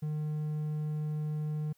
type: tone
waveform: triangle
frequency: 152.2 Hz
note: D#3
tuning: 38 cents flat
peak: -29 dBFS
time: 0.02-1.73 s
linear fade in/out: 10 ms
effects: white hiss -71 dBFS RMS until 1.77 s